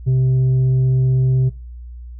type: tone with tanh clipping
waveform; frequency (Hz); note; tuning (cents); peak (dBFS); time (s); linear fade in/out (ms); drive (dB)
sine; 129.7; C3; -15; -13; 0.06-1.5; 20; 3
effects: noise-tail reverb RT60 0.3 s tail -21 dB re dry + added 60 Hz sine -31 dBFS peak until 2.19 s